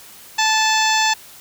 harmonic tone with a mistuned harmonic, 875 Hz, A5, 10 cents flat, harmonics 1 / 2 / 3 / 4 / 5 / 6 / 7 / 8, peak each -18 / -21 / -23 / -24 / -25 / -26 / -26 / -27 dBFS, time 0.38-1.14 s, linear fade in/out 10 ms, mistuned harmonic 8, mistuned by +80 cents, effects white hiss -42 dBFS RMS until 1.4 s

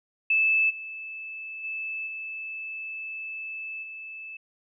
sine tone with level steps, 2623 Hz, E7, 9 cents flat, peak -19 / -35 / -30 / -33 / -37 dBFS, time 0.3-4.37 s, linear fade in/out 5 ms, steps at 0.69 / 1.63 / 2.06 / 3.82 s, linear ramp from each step 20 ms, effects none

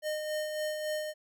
square tone with tremolo, 612 Hz, D#5, 29 cents flat, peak -31 dBFS, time 0.02-1.14 s, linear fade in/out 50 ms, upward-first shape sine, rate 3.6 Hz, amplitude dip 40%, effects none

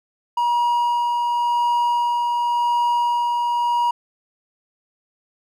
triangle tone with tremolo, 956 Hz, A#5, 43 cents sharp, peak -14 dBFS, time 0.37-3.91 s, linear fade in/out 5 ms, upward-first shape sine, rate 0.91 Hz, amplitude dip 25%, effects none

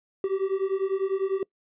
triangle beating tone pair, 380.8 / 390.8 Hz, F#4 / G4, +50 / -5 cents, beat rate 10 Hz, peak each -25 dBFS, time 0.24-1.43 s, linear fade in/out 2 ms, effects noise-tail reverb RT60 0.1 s tail -24 dB re dry + resampled to 8000 Hz

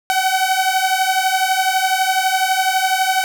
sawtooth beating tone pair, 751 / 763 Hz, F#5 / G5, +26 / -47 cents, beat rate 12 Hz, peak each -14 dBFS, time 0.1-3.24 s, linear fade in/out 0 ms, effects none

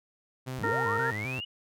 sawtooth tone with vibrato, 116.54 Hz, A#2, in tune, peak -30 dBFS, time 0.46-1.41 s, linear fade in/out 20 ms, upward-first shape square, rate 3.8 Hz, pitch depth 180 cents each way
sine linear sweep, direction up, 32.7 to 2954 Hz, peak -34 dBFS, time 0.58-1.45 s, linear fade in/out 10 ms
harmonic tone, 461.2 Hz, A#4, 19 cents flat, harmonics 1 / 2 / 3 / 4, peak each -32 / -32 / -32 / -32 dBFS, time 0.63-1.11 s, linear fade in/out 10 ms
effects none

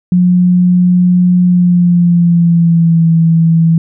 sine tone with pitch glide, 179.3 to 164.42 Hz, F3 to E3, +46 to -4 cents, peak -5 dBFS, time 0.12-3.78 s, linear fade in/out 2 ms, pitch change -150 cents, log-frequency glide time 1.44-3.08 s, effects none

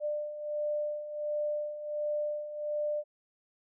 sine beating tone pair, 595 / 596.4 Hz, D5 / D5, +22 / +27 cents, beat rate 1.4 Hz, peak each -38 / -32 dBFS, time 0-3.04 s, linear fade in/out 50 ms, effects none

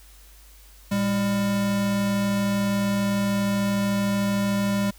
square tone pair together, 113.48 / 200.3 Hz, A#2 / G3, -46 / +38 cents, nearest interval minor seventh, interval 984 cents, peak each -33 / -22 dBFS, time 0.91-4.91 s, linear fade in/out 10 ms, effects added 50 Hz sine -48 dBFS peak until 4.98 s + white hiss -53 dBFS RMS until 4.98 s

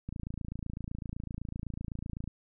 click train, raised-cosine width 5 ms, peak -25 dBFS, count 62, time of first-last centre 0.09-2.276 s, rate 27.9 Hz, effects none

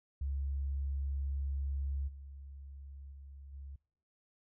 sine tone with level steps, 69.1 Hz, C#2, 5 cents flat, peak -33 / -46 / -48 / -44 dBFS, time 0.21-3.76 s, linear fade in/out 5 ms, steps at 2.07 / 3.11 / 3.52 s, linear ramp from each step 20 ms, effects noise-tail reverb RT60 0.7 s tail -26 dB re dry

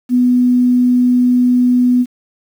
sine tone, 247.8 Hz, B3, 6 cents sharp, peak -8 dBFS, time 0.09-2.06 s, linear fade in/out 50 ms, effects 7-bit

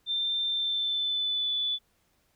sine tone with pitch glide, 3578 to 3472 Hz, A7 to A7, +28 to -24 cents, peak -26 dBFS, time 0.06-1.79 s, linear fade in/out 50 ms, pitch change -52 cents, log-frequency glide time 0.48-1.53 s, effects pink hiss -70 dBFS RMS until 2.35 s

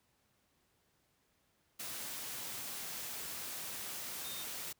sine tone in noise, 3665 Hz, A#7, 30 cents flat, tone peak -47 dBFS, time 4.24-4.44 s, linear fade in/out 10 ms, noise white, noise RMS -43 dBFS, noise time 1.79-4.73 s, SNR -7 dB, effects pink hiss -75 dBFS RMS until 4.79 s + high-pass 60 Hz 12 dB/octave

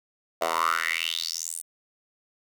10% pulse tone with high-pass filter sweep, 82.41 Hz, E2, in tune, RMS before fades -28 dBFS, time 0.41-1.62 s, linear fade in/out 10 ms, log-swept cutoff 670 to 10000 Hz, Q 5.9, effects none

